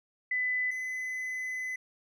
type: tone pair in turn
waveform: sine / triangle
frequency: 2003 / 2019 Hz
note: B6 / B6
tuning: +24 / +38 cents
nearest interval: unison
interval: 14 cents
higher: second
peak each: -27 / -31 dBFS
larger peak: first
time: 0.31-0.71 / 0.71-1.76 s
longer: second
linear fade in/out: 5 ms
effects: none